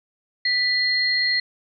sine tone pair together, 1975.5 / 4225 Hz, B6 / C8, 0 / +16 cents, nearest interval octave + minor second, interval 1316 cents, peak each -21 dBFS, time 0.45-1.4 s, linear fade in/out 5 ms, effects none

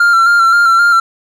triangle tone with vibrato, 1377 Hz, F6, 25 cents flat, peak -4 dBFS, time 0-1 s, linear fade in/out 5 ms, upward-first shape square, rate 3.8 Hz, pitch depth 30 cents each way, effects none

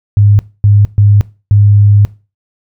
sine tone bursts at uneven times, 102.6 Hz, G#2, 21 cents flat, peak -3 dBFS, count 4, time 0.17-0.39 / 0.64-0.85 / 0.98-1.21 / 1.51-2.05 s, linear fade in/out 0 ms, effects noise-tail reverb RT60 0.3 s tail -20 dB re dry

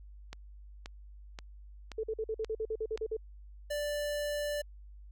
click train, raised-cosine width 0.2 ms, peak -25 dBFS, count 6, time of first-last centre 0.33-2.976 s, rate 1.89 Hz
sine tone bursts, 440 Hz, A4, in tune, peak -31 dBFS, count 12, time 1.98-3.168 s, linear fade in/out 5 ms, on 55 ms, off 48 ms
square tone, 587.3 Hz, D5, in tune, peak -33 dBFS, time 3.7-4.62 s, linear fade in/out 10 ms
effects added 50 Hz sine -48 dBFS peak until 5.11 s

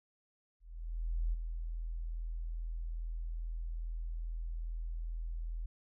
sine tone with ADSR envelope, 41.2 Hz, E1, in tune, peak -29 dBFS, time 0.6-5.66 s, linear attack 730 ms, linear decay 18 ms, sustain -7 dB, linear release 6 ms, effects none

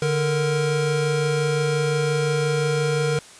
square tone pair together, 147.25 / 467.5 Hz, D3 / A#4, +5 / +5 cents, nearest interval octave + minor sixth, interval 2000 cents, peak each -23 dBFS, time 0.02-3.19 s, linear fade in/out 2 ms, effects white hiss -45 dBFS RMS until 3.39 s + resampled to 22050 Hz

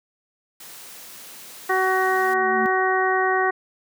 white high-pass noise, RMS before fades -41 dBFS, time 0.6-2.34 s, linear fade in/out 5 ms, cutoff 150 Hz, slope 12 dB/octave
harmonic tone, 375.8 Hz, F#4, 27 cents sharp, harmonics 1 / 2 / 3 / 4 / 5, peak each -23 / -23 / -25 / -27 / -24 dBFS, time 1.69-3.51 s, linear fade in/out 10 ms
sine tone with exponential growth, 223.2 Hz, A3, 25 cents sharp, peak -23 dBFS, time 1.92-2.66 s, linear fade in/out 0 ms, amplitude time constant 160 ms
effects none

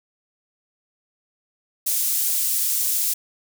pink high-pass noise, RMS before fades -22 dBFS, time 1.86-3.14 s, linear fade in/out 10 ms, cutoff 9200 Hz, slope 12 dB/octave, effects none

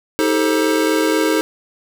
square chord, A half-diminished seventh, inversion second, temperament just, 316.8 / 396 / 440 / 528 Hz, Eb4 / G4 / A4 / C5, +31 / +18 / 0 / +16 cents, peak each -18 / -24 / -20 / -24 dBFS, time 0.19-1.41 s, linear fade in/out 0 ms, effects none

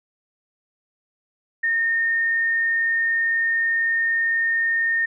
sine tone, 1831 Hz, A#6, 32 cents flat, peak -18 dBFS, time 1.63-5.06 s, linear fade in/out 10 ms, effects none

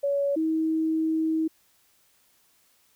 sine tone pair in turn, 563 / 319 Hz, C#5 / D#4, +27 / +43 cents, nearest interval minor seventh, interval 984 cents, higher first, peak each -22 dBFS, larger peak neither, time 0.03-0.36 / 0.36-1.48 s, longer second, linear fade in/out 10 ms, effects white hiss -64 dBFS RMS until 2.95 s

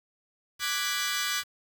15% pulse chord, G# half-diminished seventh, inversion second, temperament equal, 1174.7 / 1480 / 1661.2 / 1975.5 Hz, D6 / F#6 / G#6 / B6, 0 / 0 / 0 / 0 cents, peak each -27 dBFS, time 0.59-1.44 s, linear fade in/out 50 ms, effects 8-bit

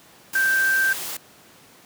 sine tone in noise, 1568 Hz, G6, in tune, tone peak -17 dBFS, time 0.35-0.93 s, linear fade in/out 5 ms, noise white, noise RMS -31 dBFS, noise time 0.33-1.17 s, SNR +11 dB, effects pink hiss -50 dBFS RMS until 1.85 s + high-pass 150 Hz 12 dB/octave

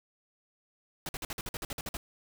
pink noise bursts, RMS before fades -37 dBFS, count 12, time 1.06-1.97 s, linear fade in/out 2 ms, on 30 ms, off 50 ms, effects none

